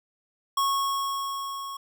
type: tone with level ramp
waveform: square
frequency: 1100 Hz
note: C#6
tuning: 14 cents flat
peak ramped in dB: -22 to -35 dBFS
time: 0.57-1.77 s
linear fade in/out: 5 ms
effects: none

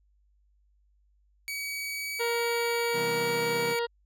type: tone with pitch glide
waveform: sawtooth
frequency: 2269 to 2289 Hz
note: C#7 to D7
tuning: +40 to -45 cents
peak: -29 dBFS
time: 1.48-3.79 s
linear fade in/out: 0 ms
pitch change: +15 cents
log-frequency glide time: 1.91-2.43 s
type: harmonic tone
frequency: 470.4 Hz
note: A#4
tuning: 16 cents sharp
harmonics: 1 / 2 / 3 / 4 / 6 / 7 / 8 / 9 / 10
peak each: -28 / -34 / -38 / -40 / -44 / -45 / -46 / -47 / -48 dBFS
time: 2.19-3.87 s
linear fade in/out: 20 ms
type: chord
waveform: sawtooth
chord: C major seventh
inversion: none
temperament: equal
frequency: 130.81 / 164.81 / 196 / 246.9 Hz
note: C3 / E3 / G3 / B3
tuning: 0 / 0 / 0 / 0 cents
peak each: -38 / -35 / -39 / -38 dBFS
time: 2.92-3.76 s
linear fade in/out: 50 ms
effects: added 50 Hz sine -63 dBFS peak until 4.05 s

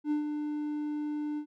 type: tone with ADSR envelope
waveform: triangle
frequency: 298.3 Hz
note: D4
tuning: 27 cents sharp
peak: -23 dBFS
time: 0.04-1.46 s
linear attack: 71 ms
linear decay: 120 ms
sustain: -6 dB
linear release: 81 ms
effects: none

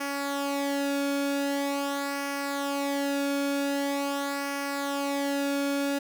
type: tone with flanger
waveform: sawtooth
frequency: 280.8 Hz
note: C#4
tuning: 22 cents sharp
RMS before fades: -29 dBFS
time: 0-5.99 s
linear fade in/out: 10 ms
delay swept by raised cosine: 0.26 to 1.03 ms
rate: 0.44 Hz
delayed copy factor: -0.6
effects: none

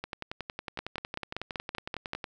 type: two click trains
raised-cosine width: 0.3 ms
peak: -17 / -19 dBFS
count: 8 / 25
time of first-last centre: 0.79-2.134 / 0.04-2.242 s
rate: 5.21 / 10.9 Hz
effects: none

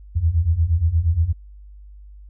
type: beating tone pair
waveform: sine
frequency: 77.78 / 86.28 Hz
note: D#2 / F2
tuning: 0 / -20 cents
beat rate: 8.5 Hz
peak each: -20 / -17 dBFS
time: 0.15-1.33 s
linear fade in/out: 20 ms
effects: added 50 Hz sine -39 dBFS peak until 2.29 s

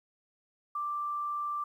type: tone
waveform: sine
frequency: 1177 Hz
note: D6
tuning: 3 cents sharp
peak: -31 dBFS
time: 0.75-1.64 s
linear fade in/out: 5 ms
effects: 11-bit

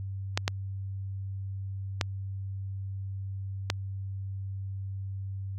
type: clicks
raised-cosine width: 0.2 ms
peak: -8 dBFS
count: 4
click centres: 0.375 / 0.479 / 2.012 / 3.701 s
effects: added 97 Hz sine -33 dBFS peak until 5.58 s

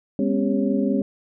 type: tone cluster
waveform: sine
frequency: 203.4 / 248.4 / 273.3 / 398.8 / 553 Hz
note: G#3 / B3 / C#4 / G4 / C#5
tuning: -36 / +10 / -24 / +30 / -4 cents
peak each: -23 / -25 / -23 / -28 / -29 dBFS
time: 0.19-1.02 s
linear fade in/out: 2 ms
effects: none

